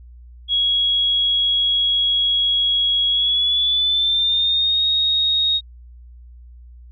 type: tone with pitch glide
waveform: sine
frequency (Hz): 3322 to 3750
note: G#7 to A#7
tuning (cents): 0 to +10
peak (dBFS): -15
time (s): 0.48-5.61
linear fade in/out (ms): 50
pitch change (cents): +210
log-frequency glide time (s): 3.09-4.86
effects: added 60 Hz sine -39 dBFS peak until 6.91 s